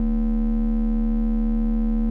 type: ring-modulated tone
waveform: triangle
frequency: 130.81 Hz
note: C3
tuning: in tune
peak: -13 dBFS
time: 0-2.1 s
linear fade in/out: 2 ms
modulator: 93.7 Hz
effects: none